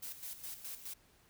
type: noise with tremolo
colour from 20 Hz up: blue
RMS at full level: -44 dBFS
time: 0.02-0.94 s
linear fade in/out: 10 ms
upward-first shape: square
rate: 4.8 Hz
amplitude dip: 65%
effects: pink hiss -67 dBFS RMS until 1.29 s